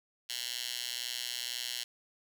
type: tone with high-pass filter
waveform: 10% pulse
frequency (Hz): 122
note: B2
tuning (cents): -21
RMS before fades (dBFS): -38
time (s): 0.29-1.84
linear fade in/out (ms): 10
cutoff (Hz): 3500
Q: 1.8
effects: none